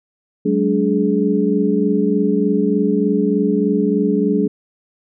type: tone cluster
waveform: sine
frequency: 188.7 / 212 / 288.4 / 420.6 Hz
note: F#3 / G#3 / D4 / G#4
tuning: +34 / +36 / -31 / +22 cents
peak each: -19 dBFS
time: 0.45-4.48 s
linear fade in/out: 10 ms
effects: none